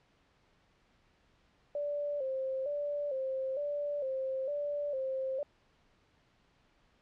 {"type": "tone with vibrato", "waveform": "sine", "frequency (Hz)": 554.4, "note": "C#5", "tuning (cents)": 0, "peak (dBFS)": -32, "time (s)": [1.75, 5.43], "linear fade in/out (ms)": 2, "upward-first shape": "square", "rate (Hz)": 1.1, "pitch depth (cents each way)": 83, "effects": ["pink hiss -69 dBFS RMS until 7.01 s", "low-pass 4000 Hz 12 dB/octave"]}